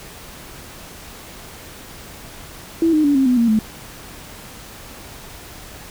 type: tone with pitch steps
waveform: sine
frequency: 329.6 / 307.5 / 286.9 / 267.7 / 249.8 / 233.1 / 217.5 Hz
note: E4 / D#4 / D4 / C4 / B3 / A#3 / A3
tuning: 0 / -20 / -40 / +40 / +20 / 0 / -20 cents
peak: -12 dBFS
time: 2.82-3.59 s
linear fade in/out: 2 ms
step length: 110 ms
effects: pink hiss -38 dBFS RMS until 5.9 s